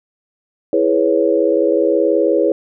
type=chord; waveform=sine; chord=C# minor seventh; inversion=first; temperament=equal; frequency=329.6 / 415.3 / 493.9 / 554.4 Hz; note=E4 / G#4 / B4 / C#5; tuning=0 / 0 / 0 / 0 cents; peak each=-17 dBFS; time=0.73-2.52 s; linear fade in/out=2 ms; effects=none